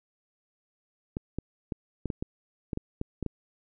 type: clicks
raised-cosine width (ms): 3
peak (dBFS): -18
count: 11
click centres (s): 1.169 / 1.386 / 1.722 / 2.057 / 2.102 / 2.225 / 2.732 / 2.774 / 3.014 / 3.227 / 3.263
effects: none